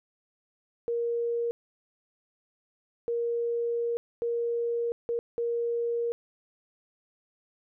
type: tone bursts at uneven times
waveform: sine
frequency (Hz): 470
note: A#4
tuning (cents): +14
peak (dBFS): -26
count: 5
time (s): 0.88-1.51 / 3.08-3.97 / 4.22-4.92 / 5.09-5.19 / 5.38-6.12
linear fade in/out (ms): 0
effects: none